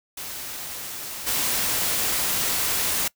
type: noise with level steps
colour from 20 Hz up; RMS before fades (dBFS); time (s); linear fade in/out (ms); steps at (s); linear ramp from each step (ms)
white; -34 / -24; 0.17-3.08; 5; 1.26; 20
effects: noise-tail reverb RT60 0.1 s tail -22 dB re dry